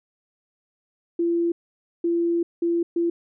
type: tone bursts at uneven times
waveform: sine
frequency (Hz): 340.2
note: F4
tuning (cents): -45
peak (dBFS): -19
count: 4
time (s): 1.19-1.52 / 2.04-2.43 / 2.62-2.83 / 2.96-3.1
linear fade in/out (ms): 5
effects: none